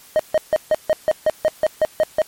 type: tone bursts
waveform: triangle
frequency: 622.3 Hz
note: D#5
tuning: in tune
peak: -10 dBFS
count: 12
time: 0.16-2.218 s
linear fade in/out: 0 ms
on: 34 ms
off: 150 ms
effects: white hiss -46 dBFS RMS until 2.27 s + MP3 64 kbps